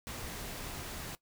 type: noise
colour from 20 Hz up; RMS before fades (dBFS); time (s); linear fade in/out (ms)
pink; -42; 0.07-1.15; 0
effects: noise-tail reverb RT60 0.1 s tail -18 dB re dry